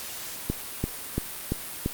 click train, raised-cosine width 3 ms, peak -12 dBFS, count 5, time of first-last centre 0.5-1.861 s, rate 2.94 Hz, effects white hiss -37 dBFS RMS until 1.93 s + Opus 48 kbps

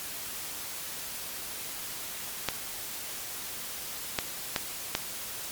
clicks, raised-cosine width 0.2 ms, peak -8 dBFS, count 4, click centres 2.487 / 4.188 / 4.562 / 4.951 s, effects white hiss -38 dBFS RMS until 5.51 s + MP3 96 kbps

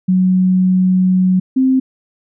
sine tone pair in turn, 185 / 261.6 Hz, F#3 / C4, 0 / 0 cents, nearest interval tritone, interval 600 cents, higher second, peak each -9 dBFS, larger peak neither, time 0.08-1.4 / 1.56-1.8 s, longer first, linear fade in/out 10 ms, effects none

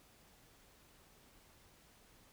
silence, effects pink hiss -65 dBFS RMS until 2.32 s

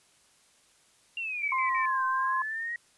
sine exponential two-way sweep, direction down then up, 2794 to 1533 to 1906 Hz, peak -31 dBFS, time 1.17-2.76 s, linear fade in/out 2 ms, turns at 2.05 s
sine tone bursts, 2300 Hz, D7, 37 cents flat, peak -31 dBFS, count 3, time 1.42-1.856 s, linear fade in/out 2 ms, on 110 ms, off 53 ms
sine tone, 1046.5 Hz, C6, in tune, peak -26 dBFS, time 1.52-2.42 s, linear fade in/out 2 ms
effects white hiss -63 dBFS RMS until 2.97 s + resampled to 24000 Hz

